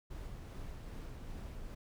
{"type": "noise with tremolo", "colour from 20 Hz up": "brown", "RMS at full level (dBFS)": -44, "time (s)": [0.1, 1.75], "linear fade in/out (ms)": 10, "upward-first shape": "sine", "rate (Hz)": 2.5, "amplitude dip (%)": 25, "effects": []}